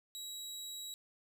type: tone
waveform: 25% pulse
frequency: 3874 Hz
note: B7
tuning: 34 cents flat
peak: -39 dBFS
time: 0.15-0.94 s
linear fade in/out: 0 ms
effects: none